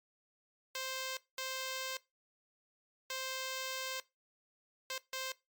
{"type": "tone bursts at uneven times", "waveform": "5% pulse", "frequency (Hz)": 523.3, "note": "C5", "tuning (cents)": 0, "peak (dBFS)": -26, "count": 5, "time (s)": [[0.75, 1.17], [1.38, 1.97], [3.1, 4], [4.9, 4.98], [5.13, 5.32]], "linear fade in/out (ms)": 2, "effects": ["noise-tail reverb RT60 0.2 s tail -18 dB re dry", "MP3 96 kbps"]}